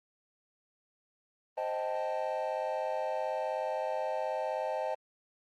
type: chord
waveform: triangle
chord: A half-diminished seventh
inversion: first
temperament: equal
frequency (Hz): 523.3 / 622.3 / 784 / 880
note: C5 / Eb5 / G5 / A5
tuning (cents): 0 / 0 / 0 / 0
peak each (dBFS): -35 / -33 / -37 / -36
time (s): 1.57-4.95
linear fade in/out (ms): 10
effects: Opus 32 kbps